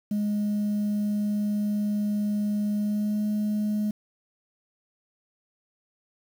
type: tone with pitch glide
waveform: sine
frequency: 207.7 to 210.5 Hz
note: G#3 to G#3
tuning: 0 to +24 cents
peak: -21 dBFS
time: 0.11-3.91 s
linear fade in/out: 5 ms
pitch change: +24 cents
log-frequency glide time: 2.75-3.24 s
effects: tanh soft clip ceiling -22 dBFS + 8-bit